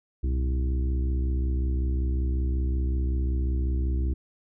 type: harmonic tone with a mistuned harmonic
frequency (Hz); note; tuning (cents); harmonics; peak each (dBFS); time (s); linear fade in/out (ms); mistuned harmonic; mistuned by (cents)
65.4; C2; 0; 1 / 2 / 3 / 4 / 5 / 6; -23 / -37 / -40 / -41 / -38 / -46; 0.23-4.14; 10; 2; -140
effects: none